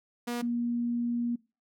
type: tone pair in turn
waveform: sawtooth / sine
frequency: 240 / 238.1 Hz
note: B3 / A#3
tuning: -49 / +37 cents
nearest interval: unison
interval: 14 cents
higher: first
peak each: -27 dBFS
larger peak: neither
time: 0.27-0.42 / 0.42-1.36 s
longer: second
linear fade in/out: 10 ms
effects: noise-tail reverb RT60 0.3 s tail -22 dB re dry